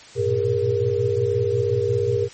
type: tone cluster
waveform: sine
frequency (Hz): 99.9 / 116.4 / 122 / 408.1 / 470.7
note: G2 / A#2 / B2 / G#4 / A#4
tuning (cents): +33 / -2 / -21 / -30 / +17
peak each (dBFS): -27 / -27 / -29 / -22 / -22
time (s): 0.15-2.29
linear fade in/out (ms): 50
effects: white hiss -44 dBFS RMS until 2.33 s + MP3 32 kbps